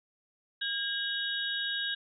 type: tone cluster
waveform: sine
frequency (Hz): 1620 / 2934 / 3348 / 3770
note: G#6 / F#7 / G#7 / A#7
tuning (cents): -43 / -15 / +13 / +19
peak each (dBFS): -34 / -40 / -37 / -35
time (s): 0.61-1.95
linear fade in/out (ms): 10
effects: none